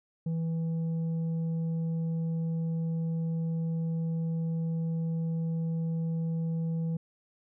triangle tone with tanh clipping, 163.9 Hz, E3, 10 cents flat, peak -29 dBFS, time 0.26-6.97 s, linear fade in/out 5 ms, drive 9 dB, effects none

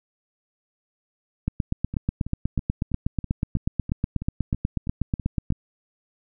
two click trains, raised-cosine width 5 ms, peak -19 / -10 dBFS, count 12 / 34, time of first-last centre 1.94-5.523 / 1.48-5.504 s, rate 3.07 / 8.2 Hz, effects none

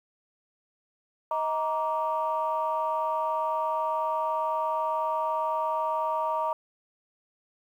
sine tone cluster, 631 / 937 / 1165 Hz, D#5 / A#5 / D6, +24 / +9 / -14 cents, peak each -30 / -27 / -32 dBFS, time 1.31-6.53 s, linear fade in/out 2 ms, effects tanh soft clip ceiling -17 dBFS + 10-bit

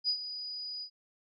sine tone with ADSR envelope, 4933 Hz, D#8, 16 cents flat, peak -25 dBFS, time 0.04-0.9 s, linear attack 46 ms, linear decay 82 ms, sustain -12 dB, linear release 79 ms, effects none

